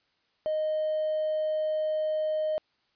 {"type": "tone with hard clipping", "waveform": "triangle", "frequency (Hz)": 620, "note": "D#5", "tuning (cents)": -6, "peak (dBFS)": -26, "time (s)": [0.46, 2.58], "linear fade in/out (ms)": 0, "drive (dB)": 4, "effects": ["white hiss -71 dBFS RMS until 2.95 s", "resampled to 11025 Hz"]}